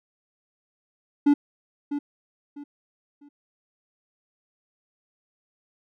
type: tone with echo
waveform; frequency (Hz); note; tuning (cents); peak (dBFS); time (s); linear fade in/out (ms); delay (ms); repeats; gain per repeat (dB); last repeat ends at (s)
triangle; 288.4; D4; -31; -12; 1.26-1.34; 10; 650; 3; -11; 3.29
effects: none